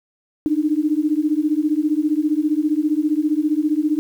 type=beating tone pair; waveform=sine; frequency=296.5 / 311.5 Hz; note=D4 / D#4; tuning=+17 / +2 cents; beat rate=15 Hz; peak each=-19 dBFS; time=0.46-3.99 s; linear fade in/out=0 ms; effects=8-bit